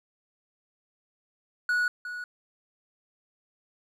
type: tone with echo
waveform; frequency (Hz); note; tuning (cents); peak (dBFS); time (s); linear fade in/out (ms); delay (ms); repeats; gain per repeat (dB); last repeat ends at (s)
triangle; 1464; F#6; -19; -21; 1.69-1.88; 2; 360; 1; -11; 2.24
effects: none